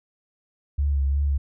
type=tone with vibrato; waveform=sine; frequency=70.1 Hz; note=C#2; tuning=20 cents sharp; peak=-19 dBFS; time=0.78-1.38 s; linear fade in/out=10 ms; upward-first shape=sine; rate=2.8 Hz; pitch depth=41 cents each way; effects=none